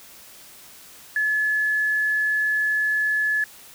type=tone; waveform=sine; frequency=1714 Hz; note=A6; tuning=46 cents flat; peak=-19 dBFS; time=1.16-3.44 s; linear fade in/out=2 ms; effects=white hiss -46 dBFS RMS until 3.74 s